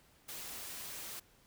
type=noise; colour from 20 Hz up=white; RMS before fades=-45 dBFS; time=0.28-1.2 s; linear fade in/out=10 ms; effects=pink hiss -66 dBFS RMS until 1.46 s